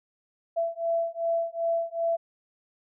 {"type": "beating tone pair", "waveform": "sine", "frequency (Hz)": [668, 670.6], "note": ["E5", "E5"], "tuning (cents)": [23, 30], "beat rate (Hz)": 2.6, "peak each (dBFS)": -28, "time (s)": [0.56, 2.17], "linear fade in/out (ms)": 20, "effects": []}